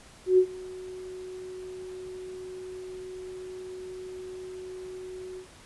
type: tone with ADSR envelope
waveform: sine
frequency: 370 Hz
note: F#4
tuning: in tune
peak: -14 dBFS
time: 0.26-5.47 s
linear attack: 120 ms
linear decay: 76 ms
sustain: -23 dB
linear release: 94 ms
effects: pink hiss -52 dBFS RMS until 5.65 s + resampled to 24000 Hz